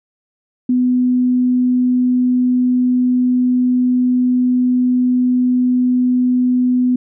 sine tone, 250 Hz, B3, 21 cents sharp, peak -11 dBFS, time 0.69-6.96 s, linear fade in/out 5 ms, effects none

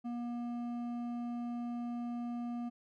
sine tone with hard clipping, 239.2 Hz, A#3, 45 cents sharp, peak -38 dBFS, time 0.04-2.7 s, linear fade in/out 20 ms, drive 8 dB, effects none

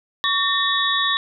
sine tone cluster, 1129 / 1817 / 3452 / 3793 Hz, C#6 / A#6 / A7 / A#7, +31 / -45 / -34 / +29 cents, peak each -23 dBFS, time 0.24-1.17 s, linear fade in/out 0 ms, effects none

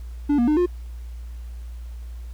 triangle tone with pitch steps, 290.2 / 238.7 / 302.6 / 355.2 Hz, D4 / A#3 / D#4 / F4, -21 / +41 / -48 / +29 cents, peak -14 dBFS, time 0.29-0.662 s, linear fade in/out 10 ms, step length 93 ms, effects added 59 Hz sine -32 dBFS peak until 2.33 s + pink hiss -56 dBFS RMS until 2.33 s

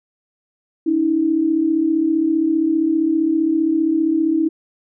sine tone pair together, 287.6 / 322.8 Hz, D4 / E4, -36 / -36 cents, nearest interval major second, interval 200 cents, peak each -21 / -15 dBFS, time 0.86-4.49 s, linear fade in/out 10 ms, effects none

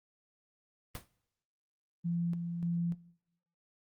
pink noise with exponential decay, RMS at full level -39 dBFS, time 0.95-1.08 s, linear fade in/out 0 ms, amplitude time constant 28 ms
sine tone with tremolo, 171 Hz, F3, 36 cents flat, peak -30 dBFS, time 2.04-2.95 s, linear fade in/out 20 ms, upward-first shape square, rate 1.7 Hz, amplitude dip 45%
effects noise-tail reverb RT60 0.8 s tail -21 dB re dry + Opus 24 kbps

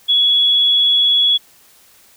sine tone, 3371 Hz, G#7, 25 cents sharp, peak -10 dBFS, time 0.08-1.38 s, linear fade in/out 20 ms, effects white hiss -49 dBFS RMS until 2.16 s

